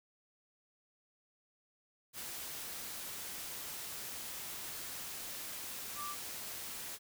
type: tone in noise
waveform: sine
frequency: 1174.7 Hz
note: D6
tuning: in tune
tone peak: -41 dBFS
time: 5.95-6.16 s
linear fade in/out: 50 ms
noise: white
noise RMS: -44 dBFS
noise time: 2.13-6.99 s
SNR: 0 dB
effects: none